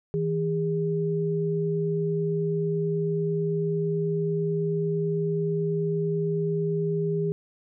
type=tone pair together; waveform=sine; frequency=161.4 / 406.7 Hz; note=E3 / G#4; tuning=-36 / -36 cents; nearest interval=octave + major third; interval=1600 cents; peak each=-26 dBFS; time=0.14-7.32 s; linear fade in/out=0 ms; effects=none